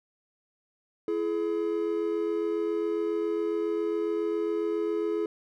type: tone pair together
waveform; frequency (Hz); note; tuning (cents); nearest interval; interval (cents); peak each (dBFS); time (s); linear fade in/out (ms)
triangle; 335.9 / 423.2; E4 / G#4; +33 / +33; major third; 400; -28 / -26; 1.08-5.26; 2
effects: none